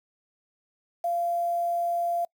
sine tone with quantisation, 690 Hz, F5, 21 cents flat, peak -24 dBFS, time 1.04-2.25 s, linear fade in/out 5 ms, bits 8, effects noise-tail reverb RT60 0.1 s tail -26 dB re dry

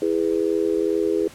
sine chord, E major, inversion none, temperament just, 329.6 / 412 / 494.4 Hz, E4 / G#4 / B4, 0 / -14 / +2 cents, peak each -23 / -21 / -27 dBFS, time 0.02-1.28 s, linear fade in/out 2 ms, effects pink hiss -45 dBFS RMS until 1.34 s + low-pass 12000 Hz 12 dB/octave

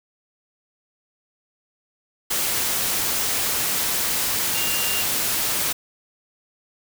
sine tone in noise, 2794 Hz, F7, in tune, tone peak -28 dBFS, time 4.54-5.03 s, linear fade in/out 10 ms, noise white, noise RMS -23 dBFS, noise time 2.3-5.73 s, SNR -8 dB, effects none

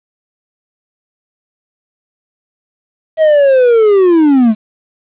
triangle linear sweep, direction down, 645 to 207.7 Hz, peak -3 dBFS, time 3.17-4.55 s, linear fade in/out 50 ms, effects resampled to 8000 Hz + 7-bit

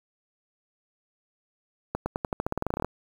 accelerating click train, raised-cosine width 1 ms, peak -13 dBFS, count 17, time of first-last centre 1.95-2.846 s, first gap 110 ms, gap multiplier 0.9, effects 7-bit

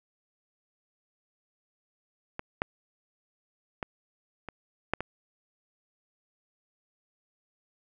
clicks, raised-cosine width 0.5 ms, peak -19 / -11 / -17 / -23 / -10 / -17 dBFS, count 6, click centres 2.394 / 2.619 / 3.828 / 4.487 / 4.936 / 5.006 s, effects none

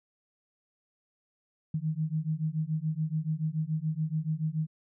sine beating tone pair, 153.4 / 160.4 Hz, D#3 / E3, -24 / -47 cents, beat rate 7 Hz, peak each -31 dBFS, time 1.74-4.67 s, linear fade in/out 5 ms, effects none

